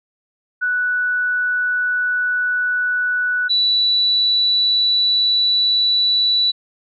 sine tone pair in turn, 1480 / 3951 Hz, F#6 / B7, 0 / 0 cents, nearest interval octave + perfect fourth, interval 1700 cents, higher second, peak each -16 / -13 dBFS, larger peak second, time 0.61-3.49 / 3.49-6.52 s, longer second, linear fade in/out 20 ms, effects none

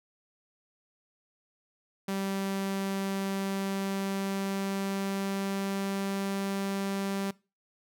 sawtooth tone with pitch glide, 194.9 to 196.37 Hz, G3 to G3, -10 to +3 cents, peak -26 dBFS, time 2.08-7.31 s, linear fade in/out 5 ms, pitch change +13 cents, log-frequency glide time 3.29-6.29 s, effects noise-tail reverb RT60 0.3 s tail -22 dB re dry

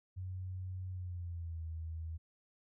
sine tone with pitch glide, 92.5 to 80.99 Hz, F#2 to E2, 0 to -30 cents, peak -39 dBFS, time 0.16-2.18 s, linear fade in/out 20 ms, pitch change -230 cents, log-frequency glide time 0.91-1.63 s, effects none

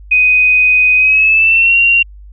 sine tone with pitch glide, 2500 to 2758 Hz, D#7 to F7, +8 to -22 cents, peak -6 dBFS, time 0.11-2.03 s, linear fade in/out 10 ms, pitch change +170 cents, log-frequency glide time 0.96-1.78 s, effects added 50 Hz sine -32 dBFS peak until 2.32 s

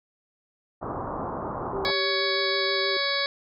white low-pass noise, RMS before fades -32 dBFS, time 0.81-1.92 s, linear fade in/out 20 ms, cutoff 1200 Hz, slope 48 dB/octave
sine tone with vibrato, 389.3 Hz, G4, 12 cents flat, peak -29 dBFS, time 1.73-2.97 s, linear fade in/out 2 ms, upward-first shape sine, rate 6.3 Hz, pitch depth 19 cents each way
harmonic tone, 560 Hz, C#5, 18 cents sharp, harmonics 1 / 2 / 3 / 4 / 6 / 7 / 8 / 9, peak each -31 / -33 / -31 / -31 / -35 / -30 / -31 / -35 dBFS, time 1.85-3.26 s, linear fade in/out 0 ms
effects none

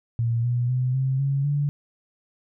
sine tone with pitch steps, 116.54 / 121.63 / 126.94 / 132.48 / 138.27 / 144.31 Hz, A#2 / B2 / B2 / C3 / C#3 / D3, 0 / -26 / +48 / +22 / -4 / -30 cents, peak -20 dBFS, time 0.19-1.69 s, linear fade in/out 0 ms, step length 250 ms, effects none

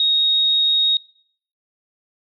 sine tone, 3751 Hz, A#7, 10 cents sharp, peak -14 dBFS, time 0-0.97 s, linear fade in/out 2 ms, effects noise-tail reverb RT60 0.6 s tail -22 dB re dry

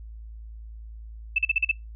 sine tone bursts, 2637 Hz, E7, in tune, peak -18 dBFS, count 6, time 1.36-1.715 s, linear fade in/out 5 ms, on 25 ms, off 41 ms, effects noise-tail reverb RT60 0.2 s tail -23 dB re dry + added 55 Hz sine -38 dBFS peak until 1.95 s

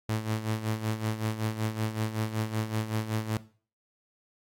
sawtooth tone with tremolo, 109.7 Hz, A2, 5 cents flat, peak -22 dBFS, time 0.09-3.37 s, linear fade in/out 0 ms, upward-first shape sine, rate 5.3 Hz, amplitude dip 70%, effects noise-tail reverb RT60 0.4 s tail -17 dB re dry + AAC 64 kbps

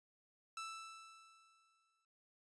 sawtooth tone with exponential decay, 1322 Hz, E6, 5 cents sharp, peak -39 dBFS, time 0.57-2.05 s, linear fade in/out 2 ms, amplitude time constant 320 ms, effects resampled to 22050 Hz

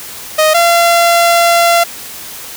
sawtooth tone pair in turn, 622.3 / 684.4 Hz, D#5 / F5, 0 / -35 cents, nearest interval major second, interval 165 cents, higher second, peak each -3 dBFS, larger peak neither, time 0.38-0.54 / 0.54-1.84 s, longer second, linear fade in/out 10 ms, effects white hiss -28 dBFS RMS until 2.56 s

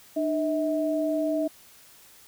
sine tone pair together, 302.4 / 642 Hz, D#4 / E5, -49 / -46 cents, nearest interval octave + minor second, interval 1303 cents, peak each -26 dBFS, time 0.16-1.48 s, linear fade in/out 10 ms, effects white hiss -53 dBFS RMS until 2.27 s

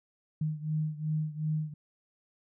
sine beating tone pair, 153.7 / 156.4 Hz, D#3 / D#3, -21 / +9 cents, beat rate 2.7 Hz, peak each -31 / -34 dBFS, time 0.41-1.74 s, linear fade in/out 5 ms, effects none

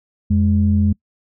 sine tone pair together, 87.31 / 207.7 Hz, F2 / G#3, 0 / 0 cents, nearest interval octave + minor third, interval 1500 cents, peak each -14 / -15 dBFS, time 0.3-0.93 s, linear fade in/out 10 ms, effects noise-tail reverb RT60 0.1 s tail -25 dB re dry + tanh soft clip ceiling -4 dBFS

